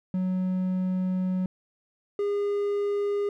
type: tone pair in turn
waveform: triangle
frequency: 185 / 407.2 Hz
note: F#3 / G#4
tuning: 0 / -34 cents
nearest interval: octave + major second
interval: 1366 cents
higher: second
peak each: -22 dBFS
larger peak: neither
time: 0.14-1.46 / 2.19-3.29 s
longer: first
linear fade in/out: 2 ms
effects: none